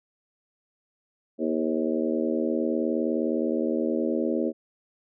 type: harmonic tone with a mistuned harmonic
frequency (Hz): 79.4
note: D#2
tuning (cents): +36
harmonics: 3 / 4 / 5 / 6 / 7 / 8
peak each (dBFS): -28 / -28 / -30 / -35 / -31 / -37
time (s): 1.38-4.53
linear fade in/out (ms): 50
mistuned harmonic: 7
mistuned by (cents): -34
effects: none